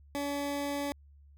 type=tone; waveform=20% pulse; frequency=284.8 Hz; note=C#4; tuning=47 cents sharp; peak=-27 dBFS; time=0.15-0.92 s; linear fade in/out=0 ms; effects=added 71 Hz sine -54 dBFS peak until 1.37 s